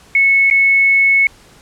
sine tone with dropouts, 2200 Hz, C#7, 14 cents flat, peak -8 dBFS, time 0.15-1.27 s, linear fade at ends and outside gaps 2 ms, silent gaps 0.501-0.51 s, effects pink hiss -45 dBFS RMS until 1.61 s + low-pass 10000 Hz 12 dB/octave

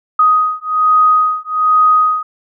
sine beating tone pair, 1250 / 1251.2 Hz, D#6 / D#6, +8 / +9 cents, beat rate 1.2 Hz, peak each -12 dBFS, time 0.19-2.23 s, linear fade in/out 5 ms, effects none

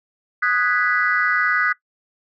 sine chord, G# minor seventh, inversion second, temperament equal, 1244.5 / 1480 / 1661.2 / 1975.5 Hz, D#6 / F#6 / G#6 / B6, 0 / 0 / 0 / 0 cents, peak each -22 / -19 / -23 / -22 dBFS, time 0.42-1.73 s, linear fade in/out 10 ms, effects noise-tail reverb RT60 0.1 s tail -19 dB re dry + tanh soft clip ceiling -7 dBFS

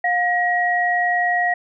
sine tone pair together, 710.9 / 1900 Hz, F5 / A#6, +31 / +33 cents, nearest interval octave + perfect fourth, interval 1702 cents, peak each -19 / -19 dBFS, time 0.04-1.54 s, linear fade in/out 5 ms, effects none

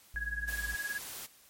triangle tone, 55.8 Hz, A1, 25 cents sharp, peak -37 dBFS, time 0.14-0.75 s, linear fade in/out 0 ms
sine tone with tremolo, 1661.2 Hz, G#6, in tune, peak -30 dBFS, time 0.16-0.98 s, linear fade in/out 0 ms, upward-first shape triangle, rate 19 Hz, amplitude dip 95%
white noise, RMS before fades -43 dBFS, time 0.47-1.27 s, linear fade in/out 20 ms
effects white hiss -60 dBFS RMS until 1.49 s + MP3 64 kbps

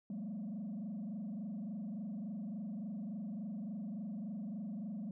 sine tone with frequency modulation, 207.7 Hz, G#3, in tune, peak -37 dBFS, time 0.1-5.11 s, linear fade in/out 2 ms, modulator 23.5 Hz, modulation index 1.2, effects tanh soft clip ceiling -38 dBFS

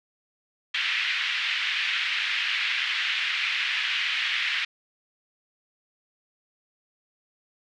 pink band-pass noise, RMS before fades -27 dBFS, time 0.74-4.65 s, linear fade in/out 5 ms, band 1900 to 3300 Hz, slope 24 dB/octave, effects none

